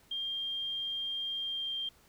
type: tone with pitch glide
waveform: sine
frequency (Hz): 3199 to 3181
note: G7 to G7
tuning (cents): +34 to +25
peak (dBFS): -33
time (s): 0.11-1.89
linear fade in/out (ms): 5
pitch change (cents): -9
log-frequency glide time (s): 1.37-1.75
effects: pink hiss -63 dBFS RMS until 2.08 s